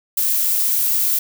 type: noise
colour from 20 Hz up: violet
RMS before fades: -18 dBFS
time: 0.17-1.19 s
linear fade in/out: 5 ms
effects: none